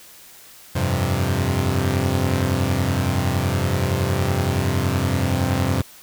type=chord; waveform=sawtooth; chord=F suspended second; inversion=none; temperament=equal; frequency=87.31 / 98 / 130.81 Hz; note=F2 / G2 / C3; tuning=0 / 0 / 0 cents; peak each=-19 dBFS; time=0.75-5.82 s; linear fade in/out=10 ms; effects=white hiss -45 dBFS RMS until 6.02 s